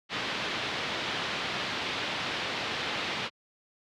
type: low-pass noise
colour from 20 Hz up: white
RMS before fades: -33 dBFS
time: 0.09-3.3 s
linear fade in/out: 50 ms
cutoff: 3800 Hz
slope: 24 dB/octave
effects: high-pass 100 Hz 12 dB/octave